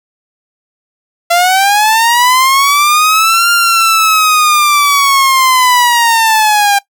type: linear two-way sweep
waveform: sawtooth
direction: up then down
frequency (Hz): 679 to 1400 to 796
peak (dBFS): -3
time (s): 1.3-6.79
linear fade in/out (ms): 10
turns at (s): 3.51
effects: noise-tail reverb RT60 0.1 s tail -19 dB re dry